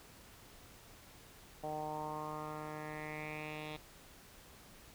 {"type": "tone with low-pass filter sweep", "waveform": "10% pulse", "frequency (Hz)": 152.9, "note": "D#3", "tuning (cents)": -30, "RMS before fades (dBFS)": -43, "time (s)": [1.63, 3.77], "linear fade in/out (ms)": 10, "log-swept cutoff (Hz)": [710, 3300], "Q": 4.4, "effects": ["pink hiss -58 dBFS RMS until 4.94 s"]}